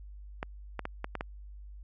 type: clicks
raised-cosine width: 0.5 ms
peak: -19 dBFS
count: 6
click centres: 0.429 / 0.793 / 0.854 / 1.044 / 1.153 / 1.209 s
effects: added 50 Hz sine -44 dBFS peak until 1.83 s